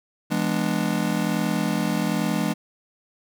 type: chord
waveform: square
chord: E dominant seventh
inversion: none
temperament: just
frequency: 164.81 / 206 / 247.2 / 296.7 Hz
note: E3 / G#3 / B3 / D4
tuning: 0 / -14 / +2 / +18 cents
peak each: -28 / -26 / -30 / -29 dBFS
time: 0.3-2.54 s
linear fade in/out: 20 ms
effects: none